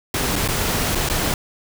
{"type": "noise with dropouts", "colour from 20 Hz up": "pink", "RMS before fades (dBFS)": -21, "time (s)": [0.14, 1.34], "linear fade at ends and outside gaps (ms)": 2, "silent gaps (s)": [[0.357, 0.361], [0.478, 0.486], [0.95, 0.954], [1.089, 1.098]], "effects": []}